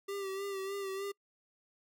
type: tone with vibrato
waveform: square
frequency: 391.9 Hz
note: G4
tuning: in tune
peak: -37 dBFS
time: 0.08-1.12 s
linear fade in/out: 10 ms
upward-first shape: sine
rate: 3.3 Hz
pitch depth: 40 cents each way
effects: noise-tail reverb RT60 0.1 s tail -26 dB re dry